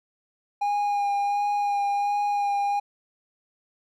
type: tone with vibrato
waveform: triangle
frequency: 814 Hz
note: G#5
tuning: 35 cents flat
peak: -20 dBFS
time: 0.61-2.8 s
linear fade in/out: 10 ms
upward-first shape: sine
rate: 1.4 Hz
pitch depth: 16 cents each way
effects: none